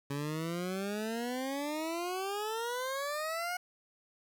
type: exponential sweep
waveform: 20% pulse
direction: up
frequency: 139.1 to 730 Hz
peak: -29 dBFS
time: 0.1-3.57 s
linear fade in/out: 5 ms
effects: 10-bit